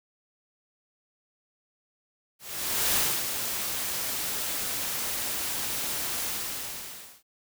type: noise with ADSR envelope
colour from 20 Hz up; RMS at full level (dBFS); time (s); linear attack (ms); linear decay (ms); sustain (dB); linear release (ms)
white; -24; 2.39-7.23; 570; 270; -7; 1000
effects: none